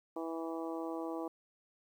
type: harmonic tone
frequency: 163.9 Hz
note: E3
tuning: 10 cents flat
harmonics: 2 / 3 / 4 / 5 / 6 / 7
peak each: -39 / -43 / -45 / -47 / -49 / -50 dBFS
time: 0.16-1.28 s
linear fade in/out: 5 ms
effects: 11-bit